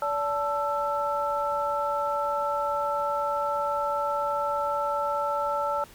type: tone cluster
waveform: sine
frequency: 575 / 878 / 1330 Hz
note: D5 / A5 / E6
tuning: -37 / -4 / +15 cents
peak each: -29 dBFS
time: 0.02-5.84 s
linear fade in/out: 2 ms
effects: pink hiss -51 dBFS RMS until 5.94 s